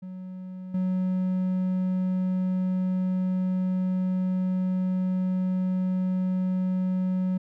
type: tone with level steps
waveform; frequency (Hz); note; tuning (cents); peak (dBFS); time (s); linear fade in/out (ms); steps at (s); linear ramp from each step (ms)
triangle; 185; F#3; 0; -33 / -21; 0.02-7.38; 10; 0.74; 5
effects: none